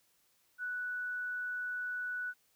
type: tone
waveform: sine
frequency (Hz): 1480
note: F#6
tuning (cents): 0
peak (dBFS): -35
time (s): 0.58-2.34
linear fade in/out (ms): 50
effects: white hiss -72 dBFS RMS until 2.55 s